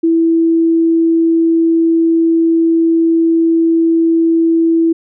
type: tone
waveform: sine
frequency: 329.6 Hz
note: E4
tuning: in tune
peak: -8 dBFS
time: 0.03-4.93 s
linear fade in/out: 10 ms
effects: none